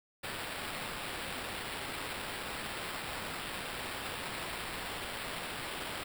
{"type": "noise with sample-and-hold", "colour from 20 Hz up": "blue", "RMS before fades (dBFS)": -40, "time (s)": [0.23, 6.04], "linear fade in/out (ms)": 10, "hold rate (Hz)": 6300, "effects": []}